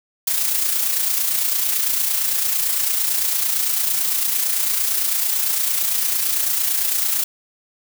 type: noise with amplitude modulation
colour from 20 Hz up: blue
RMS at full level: -18 dBFS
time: 0.27-7.24 s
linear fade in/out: 5 ms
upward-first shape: sine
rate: 28.9 Hz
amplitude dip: 45%
effects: none